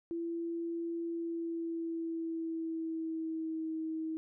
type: tone with pitch glide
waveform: sine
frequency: 336.3 to 319.1 Hz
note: E4 to D#4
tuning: +35 to +44 cents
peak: -34 dBFS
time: 0.11-4.17 s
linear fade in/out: 0 ms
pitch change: -91 cents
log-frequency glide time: 1.05-3.74 s
effects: none